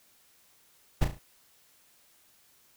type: noise with echo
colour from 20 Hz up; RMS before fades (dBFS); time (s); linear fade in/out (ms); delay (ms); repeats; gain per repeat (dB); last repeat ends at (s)
brown; -20; 1.01-1.05; 10; 35; 4; -7; 1.19
effects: white hiss -63 dBFS RMS until 2.76 s